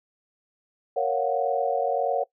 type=chord; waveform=sine; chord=Gb major seventh; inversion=first; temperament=equal; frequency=466.2 / 554.4 / 698.5 / 740 Hz; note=Bb4 / Db5 / F5 / Gb5; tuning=0 / 0 / 0 / 0 cents; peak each=-28 / -26 / -29 / -27 dBFS; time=0.96-2.24 s; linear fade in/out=10 ms; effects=noise-tail reverb RT60 0.1 s tail -21 dB re dry